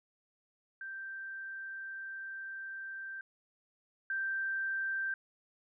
sine tone pair in turn, 1568 / 1568 Hz, G6 / G6, 0 / 0 cents, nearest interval unison, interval 0 cents, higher neither, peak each -40 / -32 dBFS, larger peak second, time 0.81-3.21 / 4.1-5.14 s, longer first, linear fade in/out 2 ms, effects none

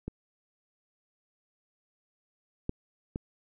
clicks, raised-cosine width 3 ms, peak -22 / -17 / -20 dBFS, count 3, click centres 0.08 / 2.694 / 3.159 s, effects none

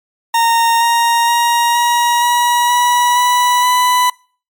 40% pulse tone with pitch steps, 924 / 933.7 / 943.4 / 953.3 / 963.2 / 973.3 / 983.5 / 993.8 Hz, A#5 / A#5 / A#5 / A#5 / B5 / B5 / B5 / B5, -16 / +3 / +20 / +39 / -44 / -26 / -7 / +11 cents, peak -9 dBFS, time 0.34-4.1 s, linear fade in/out 5 ms, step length 470 ms, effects noise-tail reverb RT60 0.4 s tail -24 dB re dry + MP3 96 kbps

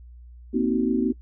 sine chord, C half-diminished seventh, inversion third, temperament just, 235.5 / 261.6 / 314 / 376.7 Hz, Bb3 / C4 / Eb4 / Gb4, +18 / 0 / +16 / +31 cents, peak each -24 / -24 / -27 / -27 dBFS, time 0.53-1.13 s, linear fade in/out 20 ms, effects noise-tail reverb RT60 0.1 s tail -20 dB re dry + added 60 Hz sine -42 dBFS peak until 1.21 s

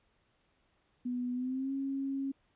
sine tone with pitch glide, 246.9 to 272.4 Hz, B3 to C#4, 0 to -30 cents, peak -32 dBFS, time 1.05-2.32 s, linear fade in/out 10 ms, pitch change +170 cents, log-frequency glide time 1.33-1.72 s, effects pink hiss -73 dBFS RMS until 2.55 s + resampled to 8000 Hz

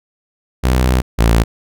sawtooth tone pair in turn, 63.2 / 56.71 Hz, B1 / A#1, +41 / -47 cents, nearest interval major second, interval 188 cents, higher first, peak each -7 / -5 dBFS, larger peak second, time 0.63-1.02 / 1.18-1.44 s, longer first, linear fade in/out 20 ms, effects none

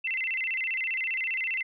sine tone with vibrato, 2349 Hz, D7, in tune, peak -27 dBFS, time 0.04-1.63 s, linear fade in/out 10 ms, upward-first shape square, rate 15 Hz, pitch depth 230 cents each way, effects none

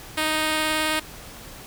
5% pulse tone with vibrato, 311.1 Hz, D#4, in tune, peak -10 dBFS, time 0.17-1 s, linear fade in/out 10 ms, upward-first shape sine, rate 19 Hz, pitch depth 9 cents each way, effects pink hiss -41 dBFS RMS until 1.66 s

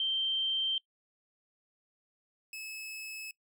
sine / sawtooth tone pair in turn, 3136 / 2592 Hz, G7 / E7, 0 / -30 cents, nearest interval minor third, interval 330 cents, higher first, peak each -28 / -37 dBFS, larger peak first, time 0-0.78 / 2.53-3.31 s, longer neither, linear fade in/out 2 ms, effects noise-tail reverb RT60 0.1 s tail -22 dB re dry

